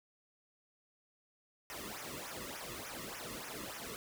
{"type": "noise with flanger", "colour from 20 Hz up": "pink", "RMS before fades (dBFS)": -45, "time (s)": [1.7, 3.96], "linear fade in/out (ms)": 0, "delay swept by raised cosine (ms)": [0.23, 1.33], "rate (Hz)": 3.4, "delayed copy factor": -0.9, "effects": []}